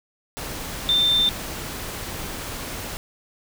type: tone in noise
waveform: sine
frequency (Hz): 3579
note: A7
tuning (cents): +29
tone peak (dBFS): -16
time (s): 0.89-1.29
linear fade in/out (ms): 0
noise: pink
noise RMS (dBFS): -32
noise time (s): 0.37-2.97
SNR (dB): +13
effects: none